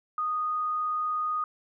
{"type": "tone", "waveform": "sine", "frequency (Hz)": 1238, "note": "D#6", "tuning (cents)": -9, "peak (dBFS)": -26, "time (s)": [0.18, 1.44], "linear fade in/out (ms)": 2, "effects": []}